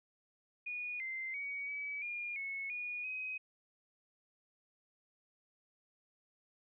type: tone with pitch steps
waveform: sine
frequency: 2456 / 2081 / 2253 / 2285 / 2418 / 2196 / 2451 / 2522 Hz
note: D#7 / C7 / C#7 / D7 / D7 / C#7 / D#7 / D#7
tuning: -23 / -10 / +28 / -48 / +50 / -17 / -27 / +23 cents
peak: -38 dBFS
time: 0.66-3.38 s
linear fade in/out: 10 ms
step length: 340 ms
effects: none